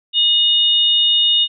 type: tone pair together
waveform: sine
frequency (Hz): 2900 / 3654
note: F#7 / A#7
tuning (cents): -35 / -35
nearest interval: major third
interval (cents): 400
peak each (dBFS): -14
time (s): 0.13-1.48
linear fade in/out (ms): 50
effects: none